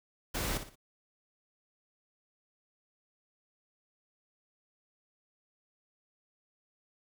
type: noise with echo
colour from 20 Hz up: pink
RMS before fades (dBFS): -34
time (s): 0.34-0.58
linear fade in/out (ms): 10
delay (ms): 59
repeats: 3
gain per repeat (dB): -9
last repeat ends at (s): 0.757
effects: none